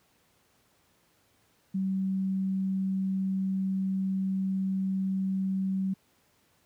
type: tone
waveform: sine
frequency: 191.1 Hz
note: G3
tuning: 44 cents flat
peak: -26 dBFS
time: 1.74-5.94 s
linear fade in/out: 10 ms
effects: pink hiss -67 dBFS RMS until 6.65 s + high-pass 80 Hz 12 dB/octave